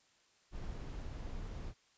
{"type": "noise", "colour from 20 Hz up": "brown", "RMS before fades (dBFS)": -43, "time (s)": [0.51, 1.74], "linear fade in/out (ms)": 50, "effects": ["white hiss -70 dBFS RMS until 1.97 s", "resampled to 16000 Hz"]}